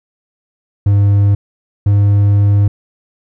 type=tone pair in turn; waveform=triangle; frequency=100.9 / 101.48 Hz; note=G#2 / G#2; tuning=-49 / -40 cents; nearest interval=unison; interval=9 cents; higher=second; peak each=-5 dBFS; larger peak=neither; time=0.86-1.35 / 1.86-2.68 s; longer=second; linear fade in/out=5 ms; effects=none